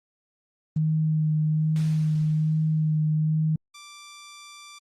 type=tone with vibrato; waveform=sine; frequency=155.56 Hz; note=D#3; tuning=in tune; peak=-20 dBFS; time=0.76-3.56 s; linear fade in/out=5 ms; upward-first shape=sine; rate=1.2 Hz; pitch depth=15 cents each way
type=noise with exponential decay; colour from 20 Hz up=white; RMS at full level=-38 dBFS; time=1.76-3.14 s; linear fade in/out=1 ms; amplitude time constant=300 ms
type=tone; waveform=5% pulse; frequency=1174.7 Hz; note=D6; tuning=in tune; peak=-28 dBFS; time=3.74-4.79 s; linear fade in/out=10 ms
effects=low-pass 6000 Hz 12 dB/octave + Opus 24 kbps